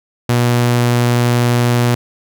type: tone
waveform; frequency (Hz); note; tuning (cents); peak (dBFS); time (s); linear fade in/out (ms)
sawtooth; 120.8; B2; -38; -7; 0.29-1.95; 5
effects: none